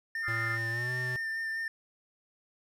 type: tone with vibrato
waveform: triangle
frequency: 1800 Hz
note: A6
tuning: 39 cents sharp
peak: -30 dBFS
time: 0.15-1.68 s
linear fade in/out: 2 ms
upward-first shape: sine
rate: 5 Hz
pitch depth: 16 cents each way
type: chord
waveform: sine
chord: F dominant seventh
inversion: third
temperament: equal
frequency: 1244.5 / 1396.9 / 1760 / 2093 Hz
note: Eb6 / F6 / A6 / C7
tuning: 0 / 0 / 0 / 0 cents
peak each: -41 / -38 / -41 / -38 dBFS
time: 0.22-0.59 s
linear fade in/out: 50 ms
type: tone with pitch glide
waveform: square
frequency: 114.1 to 125.87 Hz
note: A#2 to B2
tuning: -37 to +33 cents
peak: -36 dBFS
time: 0.28-1.16 s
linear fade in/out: 0 ms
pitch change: +170 cents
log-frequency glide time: 0.7-0.91 s
effects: none